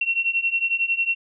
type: beating tone pair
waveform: sine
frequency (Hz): 2718 / 2729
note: F7 / F7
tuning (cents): -48 / -41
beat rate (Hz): 11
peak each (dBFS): -24 / -22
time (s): 0.01-1.15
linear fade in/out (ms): 5
effects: none